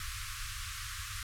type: band-stop noise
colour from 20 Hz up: pink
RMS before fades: -40 dBFS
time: 0-1.23 s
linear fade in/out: 2 ms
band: 110 to 1100 Hz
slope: 96 dB/octave
effects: low-pass 12000 Hz 12 dB/octave